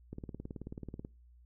click train, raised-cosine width 3 ms, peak -29 dBFS, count 18, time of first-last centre 0.13-1.049 s, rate 18.5 Hz, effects noise-tail reverb RT60 0.3 s tail -24 dB re dry + added 60 Hz sine -57 dBFS peak until 1.45 s

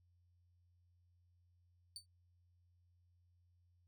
30% pulse tone with exponential decay, 4554 Hz, C#8, 46 cents sharp, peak -40 dBFS, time 1.96-2.06 s, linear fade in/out 1 ms, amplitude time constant 21 ms, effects added 88 Hz sine -70 dBFS peak until 3.87 s

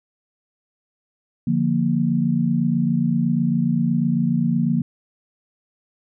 sine chord, Bb major, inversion first, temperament equal, 146.83 / 174.61 / 233.1 Hz, D3 / F3 / Bb3, 0 / 0 / 0 cents, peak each -23 / -21 / -20 dBFS, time 1.47-4.82 s, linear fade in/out 5 ms, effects none

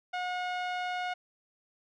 sawtooth tone with low-pass filter, 724 Hz, F#5, 38 cents flat, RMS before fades -34 dBFS, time 0.13-1.14 s, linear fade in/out 10 ms, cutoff 3000 Hz, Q 1, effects none

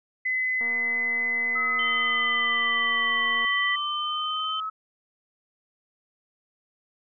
sine tone with pitch glide, 2026 to 1968.3 Hz, B6 to B6, +44 to -6 cents, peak -23 dBFS, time 0.25-3.76 s, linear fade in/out 10 ms, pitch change -50 cents, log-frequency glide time 1.95-2.99 s
click train, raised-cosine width 1 ms, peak -30 dBFS, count 671, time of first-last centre 0.61-3.449 s, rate 236 Hz
sine linear two-way sweep, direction down then up, 1292 to 1108.7 to 1292 Hz, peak -28 dBFS, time 1.55-4.7 s, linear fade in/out 10 ms, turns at 3.27 s
sine tone, 3080 Hz, G7, 31 cents flat, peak -29 dBFS, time 1.79-4.6 s, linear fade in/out 2 ms
effects none

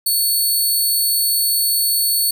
5% pulse tone, 4435 Hz, C#8, in tune, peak -8 dBFS, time 0.06-2.31 s, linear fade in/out 5 ms, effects none

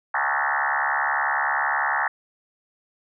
sine tone with frequency modulation, 1318.5 Hz, E6, in tune, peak -20 dBFS, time 0.14-2.08 s, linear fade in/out 5 ms, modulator 70.8 Hz, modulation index 7.9, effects none

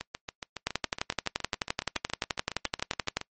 two click trains, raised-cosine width 0.2 ms, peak -9 / -17 dBFS, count 30 / 24, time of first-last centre 0.67-3.17 / 0.01-3.213 s, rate 11.6 / 7.18 Hz, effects noise-tail reverb RT60 0.1 s tail -23 dB re dry + MP3 32 kbps

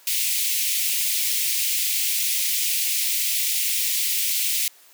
white high-pass noise, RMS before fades -23 dBFS, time 0.07-4.68 s, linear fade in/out 2 ms, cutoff 2100 Hz, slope 48 dB/octave, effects white hiss -52 dBFS RMS until 4.93 s + high-pass 400 Hz 12 dB/octave

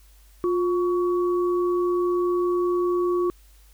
sine tone pair together, 354.2 / 1123.8 Hz, F4 / C#6, +24 / +23 cents, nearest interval octave + minor sixth, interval 1999 cents, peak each -20 / -30 dBFS, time 0.44-3.3 s, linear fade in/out 0 ms, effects added 50 Hz sine -50 dBFS peak until 3.73 s + white hiss -59 dBFS RMS until 3.73 s

